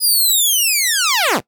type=linear sweep; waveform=10% pulse; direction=down; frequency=5000 to 77.78 Hz; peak=-5 dBFS; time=0-1.41 s; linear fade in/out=50 ms; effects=noise-tail reverb RT60 0.1 s tail -20 dB re dry